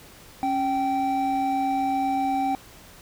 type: tone pair together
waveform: triangle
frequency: 274.6 / 775.9 Hz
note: C#4 / G5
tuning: -16 / -18 cents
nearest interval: octave + tritone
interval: 1798 cents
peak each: -25 / -21 dBFS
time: 0.43-2.55 s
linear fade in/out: 0 ms
effects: pink hiss -48 dBFS RMS until 3.01 s